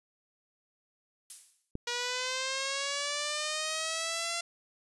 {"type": "noise with exponential decay", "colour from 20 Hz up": "violet", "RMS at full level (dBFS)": -37, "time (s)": [1.3, 1.71], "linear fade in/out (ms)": 1, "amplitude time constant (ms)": 87}
{"type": "click", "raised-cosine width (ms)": 3, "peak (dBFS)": -22, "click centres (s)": 1.754}
{"type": "linear sweep", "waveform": "5% pulse", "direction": "up", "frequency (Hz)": [478.4, 686], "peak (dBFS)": -20, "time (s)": [1.87, 4.41], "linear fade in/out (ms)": 5}
{"effects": ["resampled to 24000 Hz"]}